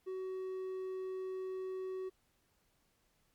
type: tone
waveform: triangle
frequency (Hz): 375.5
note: F#4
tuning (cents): +26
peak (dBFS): -36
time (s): 0.06-2.1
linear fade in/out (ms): 20
effects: pink hiss -75 dBFS RMS until 3.34 s + MP3 96 kbps